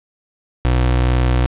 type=tone; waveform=30% pulse; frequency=62.1 Hz; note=B1; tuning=10 cents sharp; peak=-10 dBFS; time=0.65-1.46 s; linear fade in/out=0 ms; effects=resampled to 8000 Hz + 8-bit